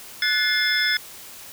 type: tone cluster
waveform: sine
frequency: 1481 / 1732 / 2111 / 3462 / 5180 Hz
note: F#6 / A6 / C7 / A7 / E8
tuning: +1 / -28 / +15 / -29 / -31 cents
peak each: -25 dBFS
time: 0.22-0.97 s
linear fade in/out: 2 ms
effects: white hiss -41 dBFS RMS until 1.52 s